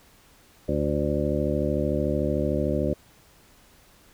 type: harmonic tone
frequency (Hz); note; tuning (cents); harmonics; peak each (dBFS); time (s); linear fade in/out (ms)
73.42; D2; 0; 1 / 2 / 3 / 4 / 5 / 7 / 8; -30 / -30 / -30 / -30 / -30 / -30 / -30; 0.68-2.94; 10
effects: pink hiss -56 dBFS RMS until 4.13 s